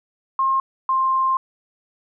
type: tone pair in turn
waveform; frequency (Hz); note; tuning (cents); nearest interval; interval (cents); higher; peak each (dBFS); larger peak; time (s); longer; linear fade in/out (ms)
sine; 1068 / 1054.5; C6 / C6; +35 / +13; unison; 22; first; -16; neither; 0.39-0.6 / 0.89-1.37; second; 2
effects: none